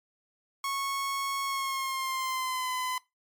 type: tone with pitch glide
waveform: sawtooth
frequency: 1100 to 1014.5 Hz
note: C#6 to B5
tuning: -14 to +46 cents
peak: -26 dBFS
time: 0.64-2.98 s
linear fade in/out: 2 ms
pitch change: -140 cents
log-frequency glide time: 1.45-2.71 s
effects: noise-tail reverb RT60 0.2 s tail -20 dB re dry + MP3 96 kbps